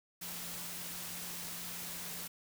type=tone in noise; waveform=sine; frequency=174.9 Hz; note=F3; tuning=3 cents sharp; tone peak=-53 dBFS; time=0.21-2.28 s; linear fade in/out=10 ms; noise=white; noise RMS=-43 dBFS; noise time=0.21-2.28 s; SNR=-13 dB; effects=none